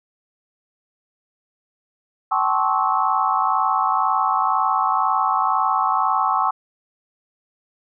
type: tone cluster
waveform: sine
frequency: 768 / 866 / 1061 / 1123 / 1297 Hz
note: G5 / A5 / C6 / C#6 / E6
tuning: -36 / -28 / +24 / +22 / -28 cents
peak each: -23 dBFS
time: 2.31-6.51 s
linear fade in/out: 10 ms
effects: none